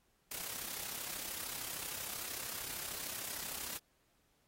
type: noise with amplitude modulation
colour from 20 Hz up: white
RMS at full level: -40 dBFS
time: 0.31-3.78 s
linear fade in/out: 5 ms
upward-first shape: sine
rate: 33.1 Hz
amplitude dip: 60%
effects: pink hiss -75 dBFS RMS until 4.47 s + AAC 48 kbps